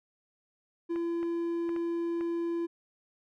triangle tone, 338.7 Hz, E4, 47 cents sharp, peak -27 dBFS, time 0.89-2.67 s, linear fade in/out 20 ms
clicks, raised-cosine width 0.5 ms, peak -30 dBFS, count 5, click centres 0.96 / 1.23 / 1.692 / 1.763 / 2.21 s
effects none

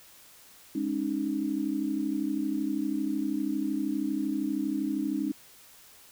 sine tone cluster, 206.9 / 274 / 306.7 Hz, G#3 / C#4 / D#4, -6 / -20 / -25 cents, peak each -34 / -31 / -30 dBFS, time 0.75-5.32 s, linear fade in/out 5 ms, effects white hiss -54 dBFS RMS until 6.11 s

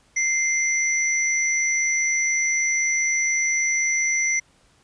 sine tone pair together, 2091 / 5925 Hz, C7 / F#8, -2 / +1 cents, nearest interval octave + tritone, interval 1803 cents, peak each -21 / -23 dBFS, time 0.16-4.4 s, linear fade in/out 10 ms, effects pink hiss -59 dBFS RMS until 4.83 s + resampled to 22050 Hz

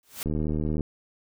white noise with exponential growth, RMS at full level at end -30 dBFS, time 0.03-0.23 s, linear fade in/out 1 ms, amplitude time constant 43 ms
click train, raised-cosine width 3 ms, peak -16 dBFS, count 43, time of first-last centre 0.26-0.808 s, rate 76.7 Hz
effects none

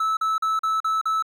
triangle tone bursts, 1307 Hz, E6, 15 cents flat, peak -18 dBFS, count 6, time 0-1.225 s, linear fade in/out 5 ms, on 170 ms, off 41 ms, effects 10-bit

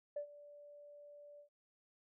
sine tone with ADSR envelope, 583 Hz, D5, 13 cents flat, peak -36 dBFS, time 0.16-1.49 s, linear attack 7 ms, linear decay 93 ms, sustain -18 dB, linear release 98 ms, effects tanh soft clip ceiling -32 dBFS

